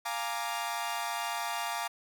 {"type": "chord", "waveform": "sawtooth", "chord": "Bb dominant seventh", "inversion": "second", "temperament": "equal", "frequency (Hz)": [698.5, 830.6, 932.3, 1174.7], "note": ["F5", "Ab5", "Bb5", "D6"], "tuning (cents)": [0, 0, 0, 0], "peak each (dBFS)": [-34, -35, -33, -35], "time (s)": [0.05, 1.88], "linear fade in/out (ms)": 10, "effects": []}